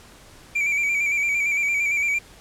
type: tone with vibrato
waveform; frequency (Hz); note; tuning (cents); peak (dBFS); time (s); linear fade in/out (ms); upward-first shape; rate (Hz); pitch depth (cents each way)
triangle; 2322; D7; -20; -18; 0.55-2.19; 10; square; 8.8; 39
effects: pink hiss -48 dBFS RMS until 2.4 s + low-pass 11000 Hz 12 dB/octave